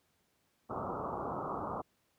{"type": "low-pass noise", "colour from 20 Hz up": "white", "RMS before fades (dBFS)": -38, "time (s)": [0.69, 1.82], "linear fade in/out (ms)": 20, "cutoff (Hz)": 1300, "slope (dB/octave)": 96, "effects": ["pink hiss -75 dBFS RMS until 2.18 s", "high-pass 80 Hz 12 dB/octave"]}